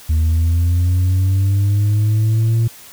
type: linear sweep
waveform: sine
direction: up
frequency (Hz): 77.78 to 115.5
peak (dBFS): -9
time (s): 0.09-2.68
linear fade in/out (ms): 10
effects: tanh soft clip ceiling -11 dBFS + white hiss -40 dBFS RMS until 2.92 s